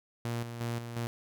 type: tone with tremolo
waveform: sawtooth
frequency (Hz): 117.8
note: A#2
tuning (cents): +19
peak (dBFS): -28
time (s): 0.25-1.07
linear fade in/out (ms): 0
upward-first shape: square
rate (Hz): 2.8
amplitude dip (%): 55
effects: none